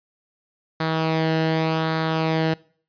sawtooth tone with flanger, 160.3 Hz, E3, 48 cents flat, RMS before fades -22 dBFS, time 0.8-2.54 s, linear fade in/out 5 ms, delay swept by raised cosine 0.36 to 0.86 ms, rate 0.86 Hz, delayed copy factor -0.5, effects noise-tail reverb RT60 0.5 s tail -23 dB re dry + resampled to 11025 Hz

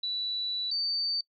sine tone pair in turn, 3951 / 4586 Hz, B7 / D8, 0 / -42 cents, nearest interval minor third, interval 258 cents, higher second, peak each -29 / -27 dBFS, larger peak second, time 0.03-0.71 / 0.71-1.21 s, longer first, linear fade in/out 5 ms, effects noise-tail reverb RT60 0.1 s tail -22 dB re dry

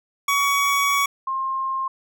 25% pulse / sine tone pair in turn, 1126 / 1062.8 Hz, C#6 / C6, +27 / +27 cents, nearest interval minor second, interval 100 cents, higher first, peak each -14 / -22 dBFS, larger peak first, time 0.28-1.06 / 1.27-1.88 s, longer first, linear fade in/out 5 ms, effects none

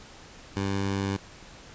15% pulse tone, 98.2 Hz, G2, 4 cents sharp, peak -20 dBFS, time 0.56-1.17 s, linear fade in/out 10 ms, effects pink hiss -48 dBFS RMS until 1.74 s + resampled to 16000 Hz

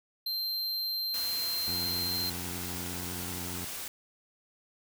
square tone, 4145 Hz, C8, 17 cents flat, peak -31 dBFS, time 0.26-2.3 s, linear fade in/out 5 ms
white noise, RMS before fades -39 dBFS, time 1.14-3.88 s, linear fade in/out 2 ms
15% pulse tone with pitch glide, 87.8 to 88.67 Hz, F2 to F2, +10 to +27 cents, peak -32 dBFS, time 1.68-3.65 s, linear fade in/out 0 ms, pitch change +17 cents, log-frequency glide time 1.89-3.51 s
effects none

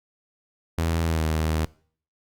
sawtooth tone with pitch glide, 82.41 to 78.92 Hz, E2 to D#2, 0 to +25 cents, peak -18 dBFS, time 0.78-1.65 s, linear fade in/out 0 ms, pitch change -75 cents, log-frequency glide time 1.06-1.23 s, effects noise-tail reverb RT60 0.5 s tail -22 dB re dry + Opus 48 kbps

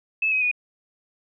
sine tone with pitch steps, 2607 / 2534 / 2464 Hz, E7 / D#7 / D#7, -20 / +31 / -17 cents, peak -19 dBFS, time 0.22-0.514 s, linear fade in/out 5 ms, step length 98 ms, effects none

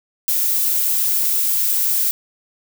violet noise, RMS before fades -18 dBFS, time 0.28-2.11 s, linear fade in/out 0 ms, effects none

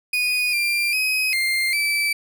35% pulse tone with pitch steps, 2474 / 2379 / 2528 / 2105 / 2317 Hz, D#7 / D7 / D#7 / C7 / D7, -10 / +22 / +27 / +10 / -24 cents, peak -17 dBFS, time 0.13-2.13 s, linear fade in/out 5 ms, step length 400 ms, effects none

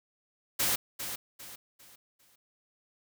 white noise with echo, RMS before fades -28 dBFS, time 0.59-0.76 s, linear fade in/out 10 ms, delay 400 ms, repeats 4, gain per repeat -9 dB, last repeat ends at 2.36 s, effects none

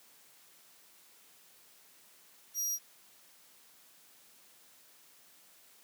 sawtooth tone, 5730 Hz, F8, 44 cents sharp, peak -29 dBFS, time 2.54-2.79 s, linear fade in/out 50 ms, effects white hiss -61 dBFS RMS until 5.83 s + high-pass 150 Hz 12 dB/octave

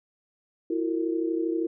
sine tone cluster, 330.4 / 363 / 458.1 Hz, E4 / F#4 / A#4, +4 / -33 / -30 cents, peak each -26 / -31 / -32 dBFS, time 0.7-1.67 s, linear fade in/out 5 ms, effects none

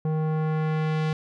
square tone with low-pass filter sweep, 156.2 Hz, D#3, 7 cents sharp, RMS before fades -25 dBFS, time 0.05-1.13 s, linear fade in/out 2 ms, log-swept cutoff 700 to 4100 Hz, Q 0.82, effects none

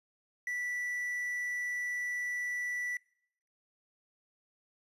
triangle tone with quantisation, 1964 Hz, B6, 10 cents flat, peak -31 dBFS, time 0.47-2.97 s, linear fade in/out 2 ms, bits 10, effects noise-tail reverb RT60 0.7 s tail -23 dB re dry + resampled to 32000 Hz

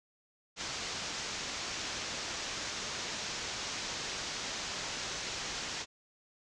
white low-pass noise, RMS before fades -39 dBFS, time 0.56-5.86 s, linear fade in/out 50 ms, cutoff 6800 Hz, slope 48 dB/octave, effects none

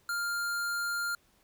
square tone, 1400 Hz, F6, 4 cents sharp, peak -31 dBFS, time 0.09-1.15 s, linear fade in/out 2 ms, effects pink hiss -67 dBFS RMS until 1.43 s

